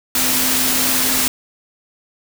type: tone in noise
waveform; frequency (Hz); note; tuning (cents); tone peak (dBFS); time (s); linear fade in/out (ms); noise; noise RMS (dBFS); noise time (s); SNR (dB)
sine; 257.4; C4; -28; -26; 0.15-1.28; 2; white; -17; 0.15-1.28; -12
effects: none